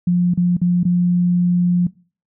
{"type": "tone with dropouts", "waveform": "sine", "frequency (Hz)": 176.8, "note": "F3", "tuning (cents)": 22, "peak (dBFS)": -12, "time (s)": [0.07, 1.87], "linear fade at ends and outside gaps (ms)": 5, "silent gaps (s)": [[0.339, 0.374], [0.569, 0.615], [0.833, 0.851]], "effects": ["noise-tail reverb RT60 0.4 s tail -22 dB re dry"]}